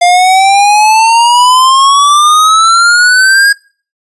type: exponential sweep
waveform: square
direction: up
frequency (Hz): 698.5 to 1645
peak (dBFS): -4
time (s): 0.01-3.53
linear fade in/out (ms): 10
effects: noise-tail reverb RT60 0.4 s tail -23 dB re dry + resampled to 24000 Hz